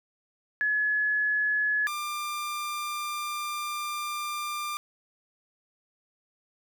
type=tone pair in turn; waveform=sine / sawtooth; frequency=1701 / 1192.5 Hz; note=G#6 / D6; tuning=+41 / +26 cents; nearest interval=tritone; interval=615 cents; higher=first; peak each=-23 / -27 dBFS; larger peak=first; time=0.61-1.87 / 1.87-4.77 s; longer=second; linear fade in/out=0 ms; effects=none